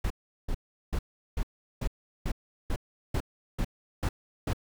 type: noise bursts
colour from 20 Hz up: brown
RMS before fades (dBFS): -28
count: 11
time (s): 0.04-4.533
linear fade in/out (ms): 5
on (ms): 63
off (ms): 380
effects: none